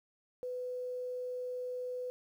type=tone with quantisation; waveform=sine; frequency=499.6 Hz; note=B4; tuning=20 cents sharp; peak=-36 dBFS; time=0.43-2.1 s; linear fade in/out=0 ms; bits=11; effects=none